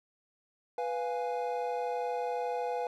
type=chord; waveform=triangle; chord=F diminished; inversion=second; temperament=equal; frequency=493.9 / 698.5 / 830.6 Hz; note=Cb5 / F5 / Ab5; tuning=0 / 0 / 0 cents; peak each=-32 / -35 / -34 dBFS; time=0.78-2.87 s; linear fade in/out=2 ms; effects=none